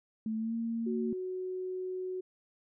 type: tone with pitch glide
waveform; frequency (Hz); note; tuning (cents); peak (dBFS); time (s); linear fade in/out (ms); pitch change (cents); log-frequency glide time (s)
sine; 220 to 229.5; A3 to A#3; 0 to -27; -31; 0.26-1.13; 2; +73; 0.37-0.54
type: tone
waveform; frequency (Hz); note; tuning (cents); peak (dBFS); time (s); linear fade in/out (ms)
sine; 370; F#4; 0; -34; 0.86-2.21; 10
effects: none